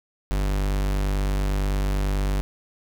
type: tone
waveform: 45% pulse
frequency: 49 Hz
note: G1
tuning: in tune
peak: -21 dBFS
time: 0.31-2.41 s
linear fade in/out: 0 ms
effects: none